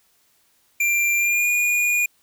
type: tone with pitch glide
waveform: square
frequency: 2374 to 2438 Hz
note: D7 to D#7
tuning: +18 to -36 cents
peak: -18 dBFS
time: 0.8-2.06 s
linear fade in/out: 5 ms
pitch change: +46 cents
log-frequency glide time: 1.16-1.49 s
effects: white hiss -62 dBFS RMS until 2.22 s